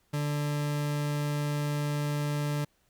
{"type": "tone", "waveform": "40% pulse", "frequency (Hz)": 146.83, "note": "D3", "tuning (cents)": 0, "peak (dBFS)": -27, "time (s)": [0.13, 2.65], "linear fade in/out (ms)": 10, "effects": ["pink hiss -70 dBFS RMS until 2.89 s"]}